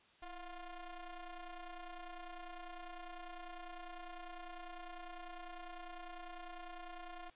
sawtooth ring-modulated tone, 350 Hz, F4, 4 cents sharp, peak -40 dBFS, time 0.22-7.3 s, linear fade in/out 5 ms, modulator 365 Hz, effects white hiss -67 dBFS RMS until 7.35 s + resampled to 8000 Hz

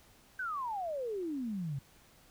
sine exponential sweep, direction down, 1568 to 130.81 Hz, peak -34 dBFS, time 0.39-1.79 s, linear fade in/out 5 ms, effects pink hiss -62 dBFS RMS until 2.3 s

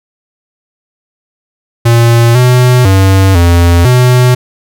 square tone with pitch steps, 117.2 / 125.2 / 96.1 / 86 / 125.2 Hz, A#2 / B2 / G2 / F2 / B2, +10 / +24 / -34 / -26 / +24 cents, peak -4 dBFS, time 1.85-4.35 s, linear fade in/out 10 ms, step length 500 ms, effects none

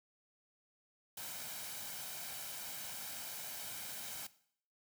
white noise with comb filter, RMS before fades -45 dBFS, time 1.17-4.27 s, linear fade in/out 5 ms, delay 1.3 ms, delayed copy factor +0.5, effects noise-tail reverb RT60 0.6 s tail -17 dB re dry + high-pass 100 Hz 12 dB/octave

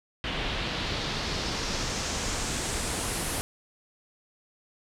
pink noise with low-pass filter sweep, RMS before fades -31 dBFS, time 0.24-3.41 s, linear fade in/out 0 ms, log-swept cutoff 3100 to 11000 Hz, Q 2, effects none

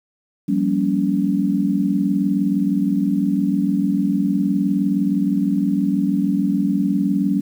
sine chord, G half-diminished seventh, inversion third, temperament just, 176.4 / 196 / 235.2 / 282.2 Hz, F3 / G3 / Bb3 / Db4, +18 / 0 / +16 / +31 cents, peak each -25 / -19 / -25 / -20 dBFS, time 0.48-7.41 s, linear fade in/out 10 ms, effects 8-bit

